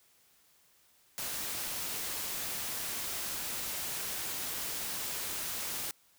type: noise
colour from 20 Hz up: white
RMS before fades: -37 dBFS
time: 1.18-5.91 s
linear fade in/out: 0 ms
effects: white hiss -66 dBFS RMS until 6.18 s